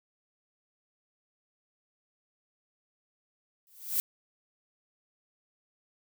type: noise with exponential growth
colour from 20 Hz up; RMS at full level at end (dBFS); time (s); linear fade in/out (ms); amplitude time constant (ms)
violet; -25; 3.67-4; 0; 70
effects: none